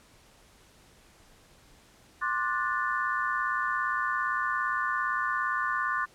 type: chord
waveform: sine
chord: D dominant seventh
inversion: third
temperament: just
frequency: 1057.2 / 1174.7 / 1468.3 / 1762 Hz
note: C6 / D6 / F#6 / A6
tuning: +18 / 0 / -14 / +2 cents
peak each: -32 dBFS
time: 2.21-6.06 s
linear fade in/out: 20 ms
effects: pink hiss -58 dBFS RMS until 6.14 s + low-pass 11000 Hz 12 dB/octave